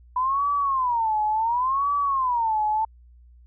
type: tone with vibrato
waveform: sine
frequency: 987.8 Hz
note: B5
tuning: in tune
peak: -20 dBFS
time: 0.16-2.85 s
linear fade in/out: 5 ms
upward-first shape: sine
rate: 0.7 Hz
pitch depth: 260 cents each way
effects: added 60 Hz sine -48 dBFS peak until 3.46 s